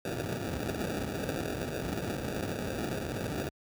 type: noise with sample-and-hold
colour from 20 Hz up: blue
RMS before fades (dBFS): -34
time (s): 0.05-3.49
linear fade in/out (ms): 0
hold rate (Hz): 1050
effects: high-pass 60 Hz 12 dB/octave